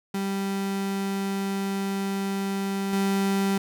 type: tone with level steps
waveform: 35% pulse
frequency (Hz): 196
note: G3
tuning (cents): 0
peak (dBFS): -24 / -20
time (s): 0.14-3.58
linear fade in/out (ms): 5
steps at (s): 2.93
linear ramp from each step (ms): 2
effects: none